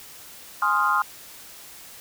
sine chord, F minor seventh, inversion first, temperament equal, 830.6 / 1046.5 / 1244.5 / 1396.9 Hz, Ab5 / C6 / Eb6 / F6, 0 / 0 / 0 / 0 cents, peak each -28 / -23 / -23 / -24 dBFS, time 0.62-1.02 s, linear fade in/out 2 ms, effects white hiss -44 dBFS RMS until 2 s

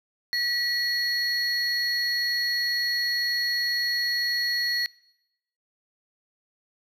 triangle tone pair together, 1932 / 4337 Hz, B6 / C#8, -39 / -39 cents, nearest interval octave + major second, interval 1400 cents, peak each -25 dBFS, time 0.33-4.86 s, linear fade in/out 0 ms, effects noise-tail reverb RT60 0.9 s tail -24 dB re dry

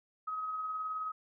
sine tone with tremolo, 1268 Hz, D#6, 32 cents sharp, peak -33 dBFS, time 0.27-1.12 s, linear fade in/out 10 ms, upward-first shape sine, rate 19 Hz, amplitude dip 30%, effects none

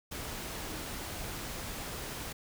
sine tone in noise, 311.1 Hz, D#4, in tune, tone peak -48 dBFS, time 0.62-0.84 s, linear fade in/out 10 ms, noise pink, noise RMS -40 dBFS, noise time 0.11-2.33 s, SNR -11 dB, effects none

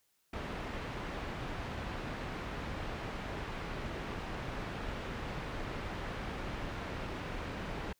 pink low-pass noise, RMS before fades -40 dBFS, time 0.33-7.93 s, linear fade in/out 5 ms, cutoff 2500 Hz, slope 12 dB/octave, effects white hiss -75 dBFS RMS until 7.99 s

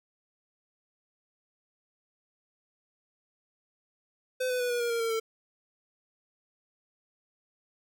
square tone with pitch steps, 510 / 500.7 / 491.5 / 482.5 / 473.7 / 465 / 456.5 / 448.1 Hz, C5 / B4 / B4 / B4 / A#4 / A#4 / A#4 / A4, -44 / +24 / -8 / -40 / +28 / -4 / -36 / +32 cents, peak -28 dBFS, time 4.4-5.2 s, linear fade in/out 10 ms, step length 100 ms, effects none

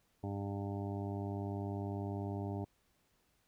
harmonic tone, 100 Hz, G2, 35 cents sharp, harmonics 1 / 2 / 3 / 4 / 6 / 7 / 8 / 9, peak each -39 / -44 / -44 / -46 / -51 / -50 / -52 / -54 dBFS, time 0.23-2.65 s, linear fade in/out 10 ms, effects pink hiss -75 dBFS RMS until 3.47 s

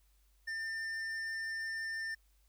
triangle tone with hard clipping, 1797 Hz, A6, 36 cents sharp, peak -38 dBFS, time 0.47-2.15 s, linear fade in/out 10 ms, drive 11 dB, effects added 50 Hz sine -66 dBFS peak until 2.48 s + white hiss -75 dBFS RMS until 2.48 s

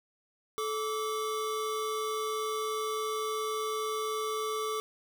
square tone pair together, 434.3 / 1159.4 Hz, A4 / D6, -23 / -23 cents, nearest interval octave + perfect fourth, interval 1700 cents, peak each -34 / -35 dBFS, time 0.58-4.8 s, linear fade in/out 0 ms, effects none

